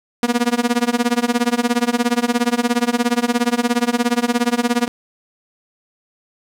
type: tone with tremolo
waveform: sawtooth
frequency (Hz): 240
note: B3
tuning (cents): -49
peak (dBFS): -8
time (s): 0.23-4.88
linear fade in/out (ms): 0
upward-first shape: sine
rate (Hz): 17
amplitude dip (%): 95
effects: low-pass 11000 Hz 12 dB/octave + 7-bit